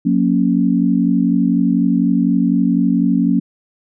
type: chord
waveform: sine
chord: F# major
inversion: none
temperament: equal with one note detuned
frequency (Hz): 181.29 / 233.1 / 277.2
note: F#3 / A#3 / C#4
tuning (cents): -35 / 0 / 0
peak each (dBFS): -16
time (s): 0.05-3.4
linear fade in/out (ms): 10
effects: none